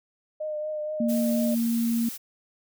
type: tone with vibrato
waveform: sine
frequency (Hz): 610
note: D#5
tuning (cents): -34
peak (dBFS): -28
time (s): 0.4-1.55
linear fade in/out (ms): 10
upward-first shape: triangle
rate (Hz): 4.2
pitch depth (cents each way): 25
type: tone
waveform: sine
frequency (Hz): 231.9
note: A#3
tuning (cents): -9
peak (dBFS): -22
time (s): 1-2.09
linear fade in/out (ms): 5
type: noise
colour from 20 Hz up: blue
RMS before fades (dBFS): -37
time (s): 1.08-2.18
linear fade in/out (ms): 20
effects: none